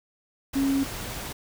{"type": "tone in noise", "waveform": "sine", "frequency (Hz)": 273.6, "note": "C#4", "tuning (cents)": -23, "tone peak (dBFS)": -21, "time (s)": [0.55, 0.84], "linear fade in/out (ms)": 10, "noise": "pink", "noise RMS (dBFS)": -35, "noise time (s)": [0.53, 1.33], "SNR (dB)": 11, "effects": []}